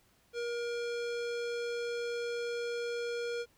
square tone with low-pass filter, 474.2 Hz, A#4, 30 cents sharp, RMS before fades -36 dBFS, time 0.33-3.46 s, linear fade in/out 50 ms, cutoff 5400 Hz, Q 1, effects pink hiss -68 dBFS RMS until 3.57 s

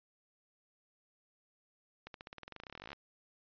accelerating click train, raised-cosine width 0.3 ms, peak -30 dBFS, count 26, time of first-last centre 2.07-2.931 s, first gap 72 ms, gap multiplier 0.93, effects resampled to 11025 Hz

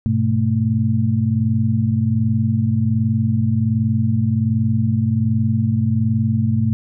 sine tone cluster, 102.1 / 123.4 / 221.8 Hz, G#2 / B2 / A3, -29 / -1 / +14 cents, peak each -19 dBFS, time 0.06-6.73 s, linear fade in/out 0 ms, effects none

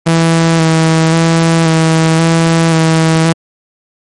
sawtooth tone with vibrato, 163.1 Hz, E3, 18 cents flat, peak -3 dBFS, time 0.06-3.33 s, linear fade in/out 10 ms, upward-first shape square, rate 0.94 Hz, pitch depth 18 cents each way, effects MP3 48 kbps

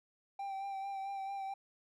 triangle tone with vibrato, 784 Hz, G5, in tune, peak -36 dBFS, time 0.39-1.54 s, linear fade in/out 5 ms, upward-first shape sine, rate 4.5 Hz, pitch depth 25 cents each way, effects none

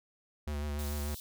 square tone with vibrato, 73.4 Hz, D2, in tune, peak -34 dBFS, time 0.47-1.15 s, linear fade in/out 5 ms, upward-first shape sine, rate 6.8 Hz, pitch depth 33 cents each way
white high-pass noise, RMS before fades -46 dBFS, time 0.79-1.2 s, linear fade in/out 0 ms, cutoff 3100 Hz, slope 48 dB/octave
effects none

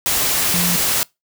sine tone in noise, 175.8 Hz, F3, 12 cents sharp, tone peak -20 dBFS, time 0.54-0.76 s, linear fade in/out 0 ms, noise white, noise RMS -18 dBFS, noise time 0.06-1.03 s, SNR -5 dB, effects noise-tail reverb RT60 0.2 s tail -24 dB re dry

